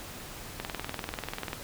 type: click train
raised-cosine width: 0.3 ms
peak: -17 dBFS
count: 20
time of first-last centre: 0.6-1.531 s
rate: 20.4 Hz
effects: pink hiss -43 dBFS RMS until 1.63 s